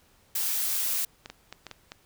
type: noise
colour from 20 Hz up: blue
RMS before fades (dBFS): -28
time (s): 0.35-1.05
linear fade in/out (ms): 5
type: clicks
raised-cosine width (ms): 0.2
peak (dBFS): -22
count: 6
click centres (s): 1.259 / 1.3 / 1.526 / 1.667 / 1.713 / 1.919
effects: pink hiss -62 dBFS RMS until 2.05 s